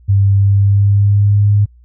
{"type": "tone with pitch glide", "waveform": "sine", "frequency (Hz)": [99, 102.79], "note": ["G2", "G#2"], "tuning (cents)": [18, -17], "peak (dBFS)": -7, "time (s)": [0.08, 1.66], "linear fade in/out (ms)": 20, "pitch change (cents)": 65, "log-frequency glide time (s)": [0.35, 1.49], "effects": ["added 60 Hz sine -41 dBFS peak until 1.84 s"]}